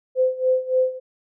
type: tone with tremolo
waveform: sine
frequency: 514 Hz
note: C5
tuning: 31 cents flat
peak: -14 dBFS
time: 0.15-1 s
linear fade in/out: 50 ms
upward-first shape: sine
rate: 3.5 Hz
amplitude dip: 85%
effects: none